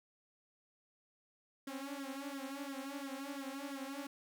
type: tone with flanger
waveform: sawtooth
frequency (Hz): 275.4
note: C#4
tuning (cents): -11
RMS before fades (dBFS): -44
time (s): 1.67-4.07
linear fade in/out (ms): 5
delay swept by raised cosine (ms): 0.56 to 6.56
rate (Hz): 2.9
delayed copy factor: +0.85
effects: 11-bit